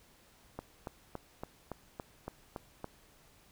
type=click train; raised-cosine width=1 ms; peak=-25 dBFS; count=9; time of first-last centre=0.59-2.844 s; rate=3.55 Hz; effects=pink hiss -63 dBFS RMS until 3.51 s